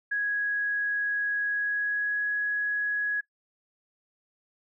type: tone with pitch glide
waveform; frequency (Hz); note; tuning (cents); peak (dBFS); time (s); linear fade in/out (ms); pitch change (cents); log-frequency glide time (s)
sine; 1662 to 1673.6; G#6 to G#6; +1 to +13; -25; 0.11-3.21; 10; +12; 1.47-2.27
effects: noise-tail reverb RT60 0.1 s tail -22 dB re dry